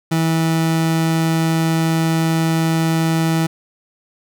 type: tone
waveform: 30% pulse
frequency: 162.6 Hz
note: E3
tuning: 23 cents flat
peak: -12 dBFS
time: 0.11-3.47 s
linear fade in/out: 10 ms
effects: none